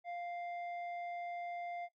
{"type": "tone with low-pass filter", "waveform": "square", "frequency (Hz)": 698.5, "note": "F5", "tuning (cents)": 0, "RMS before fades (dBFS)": -43, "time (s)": [0.04, 1.89], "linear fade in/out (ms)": 50, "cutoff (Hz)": 1600, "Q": 2.3, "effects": ["noise-tail reverb RT60 0.1 s tail -17 dB re dry"]}